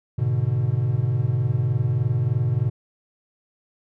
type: chord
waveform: triangle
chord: G# diminished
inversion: none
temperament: equal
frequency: 103.83 / 123.47 / 146.83 Hz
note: G#2 / B2 / D3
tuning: 0 / 0 / 0 cents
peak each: -23 / -19 / -25 dBFS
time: 0.18-2.7 s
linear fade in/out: 10 ms
effects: none